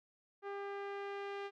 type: tone with low-pass filter sweep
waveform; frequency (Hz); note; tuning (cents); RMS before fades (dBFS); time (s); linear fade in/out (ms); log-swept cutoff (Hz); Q
sawtooth; 400; G4; +35; -43; 0.42-1.51; 50; 1600 to 2800; 1.1
effects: none